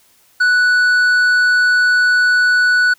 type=tone with tanh clipping; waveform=sine; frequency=1480 Hz; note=F#6; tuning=in tune; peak=-11 dBFS; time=0.4-2.94 s; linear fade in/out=10 ms; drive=7 dB; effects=white hiss -53 dBFS RMS until 2.98 s